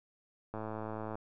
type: click train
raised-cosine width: 1 ms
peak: -26 dBFS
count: 68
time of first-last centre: 0.54-1.155 s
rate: 109 Hz
effects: none